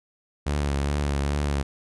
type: tone with vibrato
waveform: sawtooth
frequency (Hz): 71.5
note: D2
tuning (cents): -46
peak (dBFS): -19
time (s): 0.46-1.63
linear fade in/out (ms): 10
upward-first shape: triangle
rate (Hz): 2.4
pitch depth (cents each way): 47
effects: resampled to 24000 Hz